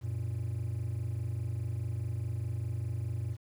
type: tone pair together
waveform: triangle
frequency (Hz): 92.5 / 117.33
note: F#2 / A#2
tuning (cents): 0 / +12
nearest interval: major third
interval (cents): 412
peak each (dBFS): -33 / -31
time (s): 0.01-3.37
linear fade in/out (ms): 50
effects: tanh soft clip ceiling -26 dBFS + 10-bit